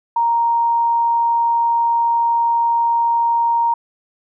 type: tone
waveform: sine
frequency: 933 Hz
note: A#5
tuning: 1 cent sharp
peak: -13 dBFS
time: 0.16-3.74 s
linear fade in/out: 5 ms
effects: none